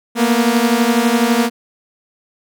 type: beating tone pair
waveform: sawtooth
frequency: 229.1 / 241.1 Hz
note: A#3 / B3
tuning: -30 / -41 cents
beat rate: 12 Hz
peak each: -11 dBFS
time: 0.15-1.5 s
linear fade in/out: 50 ms
effects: none